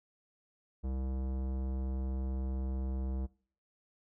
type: tone with tanh clipping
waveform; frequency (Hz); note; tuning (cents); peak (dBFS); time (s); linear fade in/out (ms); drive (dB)
sine; 65.41; C2; 0; -35; 0.83-3.27; 20; 18
effects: noise-tail reverb RT60 0.5 s tail -23 dB re dry